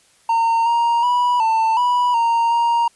triangle tone with pitch steps, 916 / 936 / 978 / 893 / 980 / 927 / 936 Hz, A#5 / A#5 / B5 / A5 / B5 / A#5 / A#5, -31 / +7 / -17 / +25 / -14 / -10 / +7 cents, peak -12 dBFS, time 0.29-2.88 s, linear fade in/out 5 ms, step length 370 ms, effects white hiss -55 dBFS RMS until 2.95 s + resampled to 24000 Hz

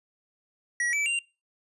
square tone with pitch steps, 1919 / 2309 / 2777 Hz, A#6 / D7 / F7, +50 / -30 / -10 cents, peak -25 dBFS, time 0.8-1.19 s, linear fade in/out 2 ms, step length 130 ms, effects noise-tail reverb RT60 0.3 s tail -25 dB re dry + resampled to 24000 Hz

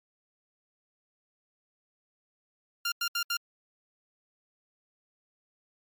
15% pulse tone bursts at uneven times, 1396.9 Hz, F6, in tune, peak -21 dBFS, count 4, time 2.85-2.92 / 3.01-3.08 / 3.15-3.23 / 3.3-3.37 s, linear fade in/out 5 ms, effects MP3 96 kbps

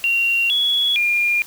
sine tone with pitch steps, 2756 / 3369 / 2409 Hz, F7 / G#7 / D7, -24 / +24 / +43 cents, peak -15 dBFS, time 0.04-1.42 s, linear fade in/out 0 ms, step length 460 ms, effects white hiss -40 dBFS RMS until 1.46 s

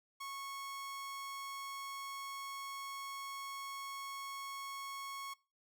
sawtooth tone, 1100 Hz, C#6, 14 cents flat, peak -39 dBFS, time 0.2-5.34 s, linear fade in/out 10 ms, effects noise-tail reverb RT60 0.3 s tail -22 dB re dry

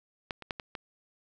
clicks, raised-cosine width 0.3 ms, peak -17 / -27 / -16 / -22 / -21 dBFS, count 5, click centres 0.308 / 0.423 / 0.508 / 0.598 / 0.752 s, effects none

